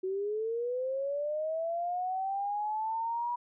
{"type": "linear sweep", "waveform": "sine", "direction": "up", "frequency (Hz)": [370, 971], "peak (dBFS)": -30, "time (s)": [0.03, 3.36], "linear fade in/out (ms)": 10, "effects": []}